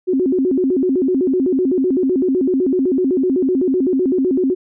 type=tone with vibrato; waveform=sine; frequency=312.6 Hz; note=D#4; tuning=8 cents sharp; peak=-13 dBFS; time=0.07-4.55 s; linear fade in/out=20 ms; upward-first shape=square; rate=7.9 Hz; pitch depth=280 cents each way; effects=none